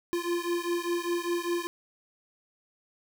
square beating tone pair, 344.1 / 349.1 Hz, F4 / F4, -26 / -1 cents, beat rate 5 Hz, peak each -31 / -32 dBFS, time 0.13-1.67 s, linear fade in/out 0 ms, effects none

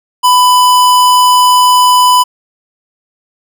square tone, 997 Hz, B5, 16 cents sharp, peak -5 dBFS, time 0.23-2.24 s, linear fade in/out 20 ms, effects none

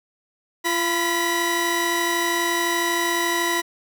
sawtooth tone cluster, 343.5 / 997 / 1942 Hz, F4 / B5 / B6, -29 / +16 / -30 cents, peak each -21 dBFS, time 0.64-3.62 s, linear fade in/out 20 ms, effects none

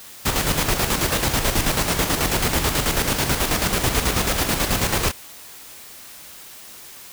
pink noise with tremolo, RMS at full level -19 dBFS, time 0.25-5.12 s, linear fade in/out 10 ms, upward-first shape square, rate 9.2 Hz, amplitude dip 50%, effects white hiss -41 dBFS RMS until 7.12 s

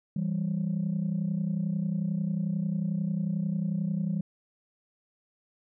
sine tone pair together, 164.82 / 196 Hz, E3 / G3, 0 / 0 cents, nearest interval minor third, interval 300 cents, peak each -28 dBFS, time 0.16-4.21 s, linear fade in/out 5 ms, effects tanh soft clip ceiling -22 dBFS

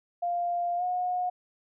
sine tone with pitch glide, 698.5 to 723.6 Hz, F5 to F#5, 0 to -39 cents, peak -26 dBFS, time 0.22-1.3 s, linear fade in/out 10 ms, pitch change +61 cents, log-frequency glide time 0.77-0.83 s, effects none

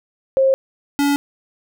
sine / square tone pair in turn, 534 / 284.5 Hz, C5 / C#4, +35 / +45 cents, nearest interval major seventh, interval 1090 cents, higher first, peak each -11 / -15 dBFS, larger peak first, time 0.37-0.54 / 0.99-1.16 s, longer neither, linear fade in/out 0 ms, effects none

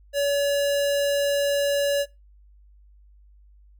square tone, 568 Hz, C#5, 42 cents sharp, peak -21 dBFS, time 0.13-2.06 s, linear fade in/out 50 ms, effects noise-tail reverb RT60 0.2 s tail -19 dB re dry + added 50 Hz sine -50 dBFS peak until 3.79 s

